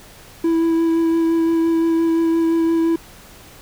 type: tone with vibrato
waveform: triangle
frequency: 329.6 Hz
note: E4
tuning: in tune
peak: -12 dBFS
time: 0.44-2.96 s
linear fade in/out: 5 ms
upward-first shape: sine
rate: 5.8 Hz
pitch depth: 12 cents each way
effects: pink hiss -43 dBFS RMS until 3.61 s